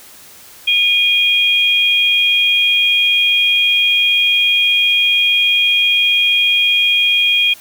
sine tone pair together, 2452 / 3257 Hz, D#7 / G#7, -26 / -34 cents, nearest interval perfect fourth, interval 492 cents, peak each -13 dBFS, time 0.67-7.54 s, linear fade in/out 10 ms, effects white hiss -40 dBFS RMS until 7.6 s

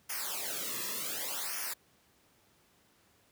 white noise with flanger, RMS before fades -37 dBFS, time 0.09-1.74 s, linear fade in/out 10 ms, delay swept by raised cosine 0.25 to 1.35 ms, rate 0.67 Hz, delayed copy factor -1, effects pink hiss -67 dBFS RMS until 3.31 s + high-pass 80 Hz 12 dB/octave

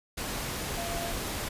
sine tone in noise, 684 Hz, F5, 36 cents flat, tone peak -36 dBFS, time 0.77-1.12 s, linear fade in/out 10 ms, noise pink, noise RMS -34 dBFS, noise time 0.17-1.49 s, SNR -5 dB, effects resampled to 32000 Hz

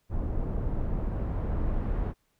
brown noise with low-pass filter sweep, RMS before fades -29 dBFS, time 0.09-2.14 s, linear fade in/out 50 ms, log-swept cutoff 790 to 1400 Hz, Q 0.71, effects pink hiss -73 dBFS RMS until 2.39 s

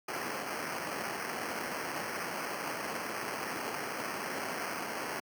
white noise with sample-and-hold, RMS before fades -37 dBFS, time 0.08-5.2 s, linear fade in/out 5 ms, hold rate 3675 Hz, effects high-pass 200 Hz 12 dB/octave

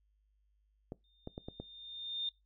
clicks, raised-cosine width 2 ms, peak -28 dBFS, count 5, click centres 0.921 / 1.274 / 1.379 / 1.485 / 1.6 s
sine tone with exponential growth, 3629 Hz, A#7, 47 cents flat, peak -32 dBFS, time 1.04-2.29 s, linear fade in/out 2 ms, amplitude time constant 270 ms
effects noise-tail reverb RT60 0.2 s tail -21 dB re dry + added 51 Hz sine -70 dBFS peak until 2.45 s

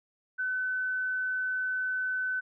sine tone, 1512 Hz, F#6, 37 cents sharp, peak -28 dBFS, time 0.38-2.41 s, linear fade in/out 20 ms, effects none

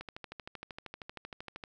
click train, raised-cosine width 0.3 ms, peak -26 dBFS, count 22, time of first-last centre 0.01-1.638 s, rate 12.9 Hz, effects none

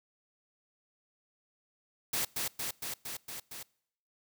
white noise with echo, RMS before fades -32 dBFS, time 2.13-2.25 s, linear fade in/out 5 ms, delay 230 ms, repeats 6, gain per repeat -2 dB, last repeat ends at 3.63 s, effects noise-tail reverb RT60 0.7 s tail -25 dB re dry

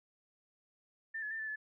sine tone with pitch steps, 1790 / 1707 / 1790 / 1753 / 1725 Hz, A6 / G#6 / A6 / A6 / A6, +29 / +47 / +29 / -7 / -35 cents, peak -37 dBFS, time 1.14-1.56 s, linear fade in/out 10 ms, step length 84 ms, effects none

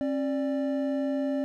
triangle tone pair together, 269.9 / 587.3 Hz, C#4 / D5, -46 / 0 cents, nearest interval octave + minor second, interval 1346 cents, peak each -25 / -29 dBFS, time 0.01-1.44 s, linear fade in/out 0 ms, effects none

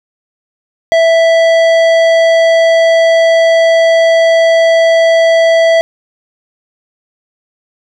sine tone with tanh clipping, 659.3 Hz, E5, in tune, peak -7 dBFS, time 0.92-5.81 s, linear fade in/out 0 ms, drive 14 dB, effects none

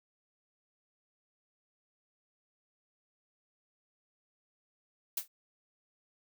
blue noise with exponential decay, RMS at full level -28 dBFS, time 5.17-5.28 s, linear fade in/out 5 ms, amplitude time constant 22 ms, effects none

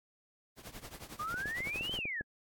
pink noise with tremolo, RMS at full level -45 dBFS, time 0.56-2.02 s, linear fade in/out 50 ms, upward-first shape triangle, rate 11 Hz, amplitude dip 90%
sine exponential two-way sweep, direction up then down, 1174.7 to 3197 to 1639 Hz, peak -35 dBFS, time 1.19-2.22 s, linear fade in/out 10 ms, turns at 1.94 s
clicks, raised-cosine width 2 ms, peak -29 dBFS, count 11, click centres 1.342 / 1.457 / 1.605 / 1.672 / 1.759 / 1.81 / 1.895 / 1.94 / 1.989 / 2.055 / 2.21 s
effects AAC 64 kbps

